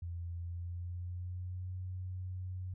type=tone with pitch glide; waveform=sine; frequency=85.8 to 91.96 Hz; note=F2 to F#2; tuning=-30 to -10 cents; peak=-38 dBFS; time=0.02-2.74 s; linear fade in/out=5 ms; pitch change=+120 cents; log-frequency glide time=0.39-1.75 s; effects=none